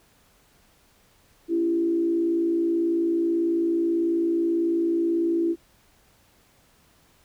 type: tone with frequency modulation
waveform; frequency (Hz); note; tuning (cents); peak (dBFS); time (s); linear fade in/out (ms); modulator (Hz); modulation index
sine; 335.7; E4; +32; -20; 1.48-5.56; 50; 58.3; 0.46
effects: pink hiss -60 dBFS RMS until 7.24 s